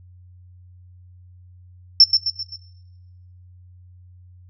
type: tone with echo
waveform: sine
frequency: 5370 Hz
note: E8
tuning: 31 cents sharp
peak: -5 dBFS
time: 2-2.04 s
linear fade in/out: 2 ms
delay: 130 ms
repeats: 4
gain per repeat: -6 dB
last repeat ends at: 2.56 s
effects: noise-tail reverb RT60 1.0 s tail -20 dB re dry + added 90 Hz sine -44 dBFS peak until 4.49 s